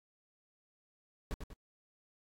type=noise with echo; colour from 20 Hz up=brown; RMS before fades=-36 dBFS; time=1.31-1.34 s; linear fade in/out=0 ms; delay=96 ms; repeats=2; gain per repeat=-6 dB; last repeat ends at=1.532 s; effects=AAC 48 kbps